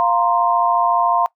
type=chord; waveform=sine; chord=F suspended fourth; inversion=none; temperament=equal; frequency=698.5 / 932.3 / 1046.5 Hz; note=F5 / Bb5 / C6; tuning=0 / 0 / 0 cents; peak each=-18 dBFS; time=0-1.26 s; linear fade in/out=0 ms; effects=noise-tail reverb RT60 0.1 s tail -20 dB re dry